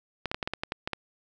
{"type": "clicks", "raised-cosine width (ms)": 0.3, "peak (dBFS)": -14, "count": 10, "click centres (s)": [0.257, 0.315, 0.345, 0.428, 0.475, 0.536, 0.635, 0.721, 0.875, 0.933], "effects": []}